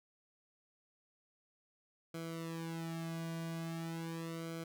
sawtooth tone with flanger, 164.81 Hz, E3, in tune, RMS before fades -42 dBFS, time 2.14-4.64 s, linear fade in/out 5 ms, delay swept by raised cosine 1.1 to 2.3 ms, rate 0.41 Hz, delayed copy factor -0.9, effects none

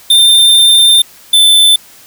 square tone pair in turn, 3595 / 3531 Hz, A7 / A7, +36 / +5 cents, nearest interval unison, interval 31 cents, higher first, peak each -4 dBFS, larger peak neither, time 0.1-1.02 / 1.33-1.76 s, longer first, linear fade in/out 5 ms, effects white hiss -39 dBFS RMS until 2.06 s

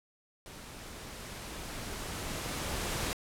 pink noise with level ramp, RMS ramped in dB -48 to -33 dBFS, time 0.46-3.13 s, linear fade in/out 0 ms, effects low-pass 12000 Hz 12 dB/octave

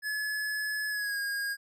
square tone with pitch glide, 1708 to 1629.9 Hz, G#6 to G#6, +48 to -33 cents, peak -31 dBFS, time 0.02-1.57 s, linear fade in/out 50 ms, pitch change -81 cents, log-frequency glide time 0.89-1.19 s, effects none

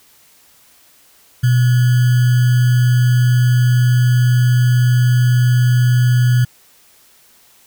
sine tone with sample-and-hold, 123.47 Hz, B2, in tune, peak -9 dBFS, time 1.43-6.45 s, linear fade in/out 10 ms, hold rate 1575 Hz, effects white hiss -50 dBFS RMS until 7.66 s

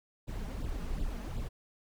brown noise with flanger, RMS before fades -36 dBFS, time 0.27-1.49 s, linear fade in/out 20 ms, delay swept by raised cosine 0.24 to 4.94 ms, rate 2.7 Hz, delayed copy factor +0.8, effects none

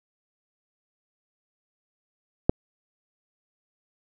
click, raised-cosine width 2 ms, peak -3 dBFS, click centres 2.495 s, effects none

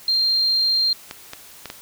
sine tone, 4185 Hz, C8, in tune, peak -16 dBFS, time 0.08-0.93 s, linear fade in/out 2 ms
clicks, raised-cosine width 0.2 ms, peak -14 dBFS, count 4, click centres 1.111 / 1.334 / 1.657 / 1.701 s
effects white hiss -44 dBFS RMS until 1.81 s

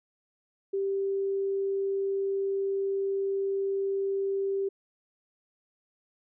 sine tone, 392 Hz, G4, in tune, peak -26 dBFS, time 0.73-4.69 s, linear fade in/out 10 ms, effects none

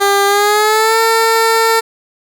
15% pulse tone with pitch glide, 399.9 to 451.5 Hz, G4 to A4, +35 to +45 cents, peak -3 dBFS, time 0-1.81 s, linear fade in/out 20 ms, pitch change +210 cents, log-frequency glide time 0.26-0.98 s, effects none

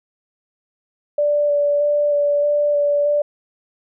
sine tone with vibrato, 583 Hz, D5, 13 cents flat, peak -14 dBFS, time 1.18-3.22 s, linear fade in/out 5 ms, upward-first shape square, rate 1.6 Hz, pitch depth 11 cents each way, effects none

